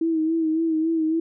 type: tone with vibrato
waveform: sine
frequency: 321.9 Hz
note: E4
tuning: 41 cents flat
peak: -19 dBFS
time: 0.01-1.2 s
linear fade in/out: 5 ms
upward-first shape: sine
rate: 3.6 Hz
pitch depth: 45 cents each way
effects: none